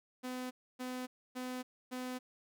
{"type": "tone bursts", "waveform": "sawtooth", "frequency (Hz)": 253, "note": "B3", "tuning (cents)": 42, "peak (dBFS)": -35, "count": 4, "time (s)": [0.23, 2.19], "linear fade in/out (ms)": 20, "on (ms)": 280, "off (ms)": 280, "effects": []}